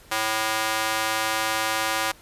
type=tone with high-pass filter; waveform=square; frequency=110 Hz; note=A2; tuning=in tune; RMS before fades=-25 dBFS; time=0.11-2.12 s; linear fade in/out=10 ms; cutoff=940 Hz; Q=0.9; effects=pink hiss -51 dBFS RMS until 2.21 s + resampled to 32000 Hz